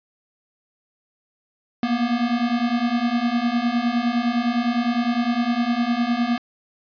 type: beating tone pair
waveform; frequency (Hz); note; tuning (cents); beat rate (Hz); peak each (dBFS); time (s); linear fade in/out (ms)
square; 233.1 / 242.9; A#3 / B3; 0 / -29; 9.8; -24 / -22; 1.83-6.38; 2
effects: resampled to 11025 Hz